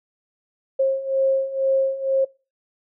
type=beating tone pair; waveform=sine; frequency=535 / 537.1 Hz; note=C5 / C5; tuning=+38 / +45 cents; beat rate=2.1 Hz; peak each=-23 / -19 dBFS; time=0.79-2.25 s; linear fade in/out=10 ms; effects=noise-tail reverb RT60 0.3 s tail -23 dB re dry